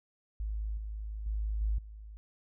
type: tone with level steps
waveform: sine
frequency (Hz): 53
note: G#1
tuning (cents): +36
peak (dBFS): -32 / -36 / -30 / -27 / -44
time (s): 0.4-2.17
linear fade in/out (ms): 0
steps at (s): 0.77 / 1.26 / 1.61 / 1.78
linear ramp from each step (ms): 5
effects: none